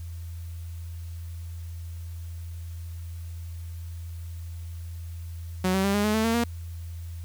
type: tone with pitch steps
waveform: sawtooth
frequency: 185 / 191.52 / 198.28 / 205.3 / 212.5 / 220 / 227.8 / 235.8 Hz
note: F#3 / G3 / G3 / G#3 / G#3 / A3 / A#3 / A#3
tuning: 0 / -40 / +20 / -20 / +40 / 0 / -40 / +20 cents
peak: -18 dBFS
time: 5.64-6.44 s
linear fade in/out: 5 ms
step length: 100 ms
effects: added 84 Hz sine -34 dBFS peak until 7.24 s + white hiss -55 dBFS RMS until 7.24 s